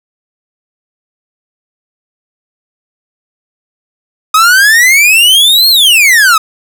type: exponential two-way sweep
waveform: 45% pulse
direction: up then down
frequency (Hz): 1246 to 4342 to 1246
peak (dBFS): -3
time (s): 4.34-6.38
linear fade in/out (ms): 5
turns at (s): 5.69
effects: none